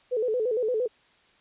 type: tone with vibrato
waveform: sine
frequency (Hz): 466.2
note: A#4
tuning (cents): 0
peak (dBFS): -23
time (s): 0.11-0.88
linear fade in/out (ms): 20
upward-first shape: square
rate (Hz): 8.7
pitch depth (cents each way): 120
effects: white hiss -61 dBFS RMS until 1.4 s + resampled to 8000 Hz